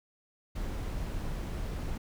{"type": "noise", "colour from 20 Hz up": "brown", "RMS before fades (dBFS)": -35, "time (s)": [0.55, 1.98], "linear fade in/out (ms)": 10, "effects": []}